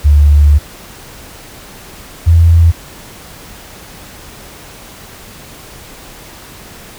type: tone pair in turn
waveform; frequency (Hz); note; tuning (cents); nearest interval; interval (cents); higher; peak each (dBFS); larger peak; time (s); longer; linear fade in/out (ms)
sine; 73.2 / 83.55; D2 / E2; -5 / +24; major second; 229; second; -3; neither; 0.04-0.59 / 2.26-2.72; first; 20
effects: pink hiss -34 dBFS RMS until 6.98 s